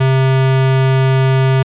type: tone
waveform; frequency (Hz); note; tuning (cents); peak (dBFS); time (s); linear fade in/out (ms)
square; 132.5; C3; +22; -10; 0-1.63; 10
effects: resampled to 8000 Hz